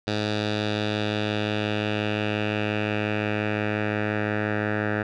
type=tone with low-pass filter sweep; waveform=10% pulse; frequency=105.7 Hz; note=G#2; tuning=31 cents sharp; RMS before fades=-26 dBFS; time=0.07-5.03 s; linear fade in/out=5 ms; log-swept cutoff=4200 to 1800 Hz; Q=2.7; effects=none